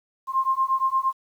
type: beating tone pair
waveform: sine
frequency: 1056 / 1064.6 Hz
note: C6 / C6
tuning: +16 / +30 cents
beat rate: 8.6 Hz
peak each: -23 dBFS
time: 0.27-1.13 s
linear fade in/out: 50 ms
effects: 9-bit